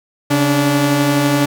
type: tone pair together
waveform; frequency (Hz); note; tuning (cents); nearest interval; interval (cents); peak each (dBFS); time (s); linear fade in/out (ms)
sawtooth; 139.01 / 290; C#3 / D4; +5 / -22; octave + minor second; 1273; -13 / -10; 0.3-1.46; 10
effects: none